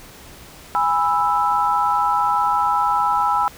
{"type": "chord", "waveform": "sine", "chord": "E major", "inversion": "first", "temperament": "just", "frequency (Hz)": [824.1, 988.9, 1318.5], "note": ["G#5", "B5", "E6"], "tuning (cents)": [-14, 2, 0], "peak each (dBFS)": -20, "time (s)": [0.75, 3.48], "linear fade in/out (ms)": 0, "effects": ["pink hiss -42 dBFS RMS until 3.57 s"]}